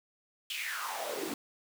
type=noise with high-pass filter sweep; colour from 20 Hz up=pink; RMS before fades=-37 dBFS; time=0.5-1.34 s; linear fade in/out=2 ms; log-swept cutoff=3100 to 260 Hz; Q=5.4; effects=none